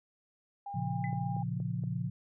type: tone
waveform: sine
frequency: 805 Hz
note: G5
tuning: 46 cents sharp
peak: -38 dBFS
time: 0.66-1.43 s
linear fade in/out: 5 ms
type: chord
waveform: sine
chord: Bb minor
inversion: none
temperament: equal with one note detuned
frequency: 115.74 / 138.59 / 174.61 Hz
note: Bb2 / Db3 / F3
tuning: -12 / 0 / 0 cents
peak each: -36 dBFS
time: 0.74-2.1 s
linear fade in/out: 10 ms
type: tone with exponential decay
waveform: sine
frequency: 2017 Hz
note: B6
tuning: 36 cents sharp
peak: -37 dBFS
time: 1.04-1.19 s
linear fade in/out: 1 ms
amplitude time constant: 32 ms
type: click train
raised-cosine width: 2 ms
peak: -35 dBFS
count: 4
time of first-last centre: 1.13-1.838 s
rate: 4.24 Hz
effects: none